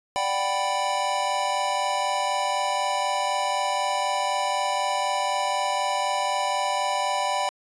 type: chord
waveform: square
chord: G major seventh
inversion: second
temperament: equal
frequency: 587.3 / 740 / 784 / 987.8 Hz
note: D5 / F#5 / G5 / B5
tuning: 0 / 0 / 0 / 0 cents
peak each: -31 / -32 / -28 / -28 dBFS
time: 0.16-7.49 s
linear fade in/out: 0 ms
effects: resampled to 22050 Hz